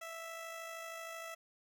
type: tone with amplitude modulation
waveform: 15% pulse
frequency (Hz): 659.3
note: E5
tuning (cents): 0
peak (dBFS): -36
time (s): 0.01-1.35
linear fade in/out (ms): 10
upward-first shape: sine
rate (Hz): 53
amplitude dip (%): 35
effects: none